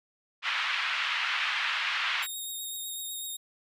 white band-pass noise, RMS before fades -30 dBFS, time 0.42-2.27 s, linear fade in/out 50 ms, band 1100 to 3100 Hz, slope 24 dB/octave
10% pulse tone with vibrato, 3727 Hz, A#7, 1 cent flat, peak -28 dBFS, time 2.22-3.37 s, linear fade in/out 10 ms, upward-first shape triangle, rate 8 Hz, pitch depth 27 cents each way
effects none

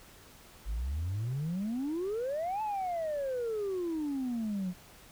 sine exponential two-way sweep, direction up then down, 48.04 to 880 to 175.1 Hz, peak -29 dBFS, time 0.65-4.74 s, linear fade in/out 50 ms, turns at 2.62 s, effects tanh soft clip ceiling -29 dBFS + pink hiss -55 dBFS RMS until 5.11 s

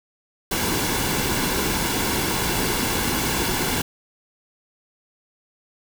pink noise with comb filter, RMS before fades -23 dBFS, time 0.51-3.82 s, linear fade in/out 5 ms, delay 1.6 ms, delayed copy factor -0.5, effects none

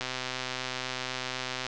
click train, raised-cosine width 0.2 ms, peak -15 dBFS, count 213, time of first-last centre 0.01-1.666 s, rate 128 Hz, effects low-pass 7000 Hz 12 dB/octave

